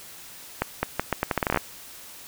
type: accelerating click train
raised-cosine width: 0.5 ms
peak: -7 dBFS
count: 14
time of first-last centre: 0.62-1.573 s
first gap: 210 ms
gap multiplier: 0.79
effects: white hiss -44 dBFS RMS until 2.27 s